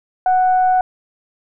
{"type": "tone with frequency modulation", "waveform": "sine", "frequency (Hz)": 740, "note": "F#5", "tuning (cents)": 0, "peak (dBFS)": -11, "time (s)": [0.26, 0.81], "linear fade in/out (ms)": 2, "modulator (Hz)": 743, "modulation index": 0.27, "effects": []}